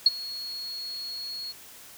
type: tone with ADSR envelope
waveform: sine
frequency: 4328 Hz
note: C#8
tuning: 42 cents flat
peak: -11 dBFS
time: 0.06-1.53 s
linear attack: 4 ms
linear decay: 26 ms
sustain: -22 dB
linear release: 26 ms
effects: white hiss -48 dBFS RMS until 1.97 s